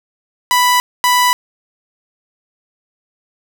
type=tone pair in turn; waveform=sawtooth; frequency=989 / 989 Hz; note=B5 / B5; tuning=+2 / +2 cents; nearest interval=unison; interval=0 cents; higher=neither; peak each=-6 dBFS; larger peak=neither; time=0.51-0.8 / 1.04-1.33 s; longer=neither; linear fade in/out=0 ms; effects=none